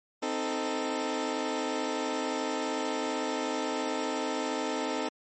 20% pulse chord, A diminished, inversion first, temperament equal with one note detuned, 259.7 / 311.1 / 440 Hz, C4 / Eb4 / A4, -13 / 0 / 0 cents, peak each -29 dBFS, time 0.22-5.09 s, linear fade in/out 10 ms, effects MP3 32 kbps

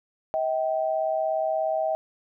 sine tone pair together, 638.2 / 775 Hz, D#5 / G5, +44 / -20 cents, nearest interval minor third, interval 336 cents, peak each -24 / -28 dBFS, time 0.34-1.95 s, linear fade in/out 0 ms, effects none

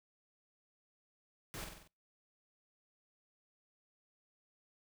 pink noise with echo, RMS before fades -45 dBFS, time 1.54-1.64 s, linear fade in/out 0 ms, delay 47 ms, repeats 5, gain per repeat -4 dB, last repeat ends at 1.875 s, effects noise-tail reverb RT60 0.3 s tail -25 dB re dry

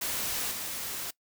white noise with level steps, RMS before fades -32 / -36 dBFS, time 0.01-1.11 s, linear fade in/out 10 ms, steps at 0.51 s, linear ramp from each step 5 ms, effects noise-tail reverb RT60 0.1 s tail -21 dB re dry

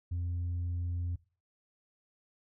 sine tone, 87.3 Hz, F2, in tune, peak -29 dBFS, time 0.11-1.16 s, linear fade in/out 10 ms, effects noise-tail reverb RT60 0.4 s tail -23 dB re dry + tanh soft clip ceiling -30 dBFS

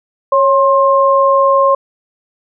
sine tone pair together, 551 / 1061.4 Hz, C#5 / C6, -11 / +24 cents, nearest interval major seventh, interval 1135 cents, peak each -10 dBFS, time 0.32-1.75 s, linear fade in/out 5 ms, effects none

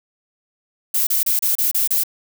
violet noise bursts, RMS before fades -18 dBFS, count 7, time 0.94-2.036 s, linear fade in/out 5 ms, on 130 ms, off 31 ms, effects none

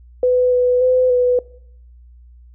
sine tone with pitch steps, 500 / 496.3 / 508 / 495.4 Hz, B4 / B4 / B4 / B4, +21 / +8 / +49 / +5 cents, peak -11 dBFS, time 0.23-1.39 s, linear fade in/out 2 ms, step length 290 ms, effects noise-tail reverb RT60 0.7 s tail -22 dB re dry + added 60 Hz sine -41 dBFS peak until 2.54 s

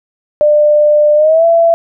sine tone with pitch glide, 597 to 670.1 Hz, D5 to E5, +28 to +28 cents, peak -5 dBFS, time 0.41-1.74 s, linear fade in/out 0 ms, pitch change +200 cents, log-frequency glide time 1.16-1.45 s, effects none

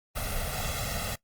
pink noise with comb filter, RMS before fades -32 dBFS, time 0.15-1.16 s, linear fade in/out 20 ms, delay 1.5 ms, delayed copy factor +0.9, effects noise-tail reverb RT60 0.1 s tail -19 dB re dry + Opus 32 kbps

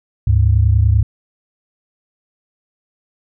sine tone pair together, 73.42 / 103.72 Hz, D2 / G#2, 0 / -2 cents, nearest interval tritone, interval 598 cents, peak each -12 / -11 dBFS, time 0.27-1.03 s, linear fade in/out 5 ms, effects tanh soft clip ceiling -1 dBFS

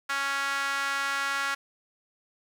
sawtooth tone with high-pass filter, 277.2 Hz, C#4, in tune, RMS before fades -29 dBFS, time 0.09-1.55 s, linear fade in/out 10 ms, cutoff 1400 Hz, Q 2.8, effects low-pass 9000 Hz 12 dB/octave + 8-bit

